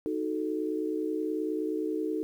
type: chord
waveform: sine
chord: D# diminished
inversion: none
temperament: equal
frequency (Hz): 311.1 / 370 / 440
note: D#4 / F#4 / A4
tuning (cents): 0 / 0 / 0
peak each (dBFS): -31 / -35 / -33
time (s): 0.06-2.23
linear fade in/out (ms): 0
effects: 10-bit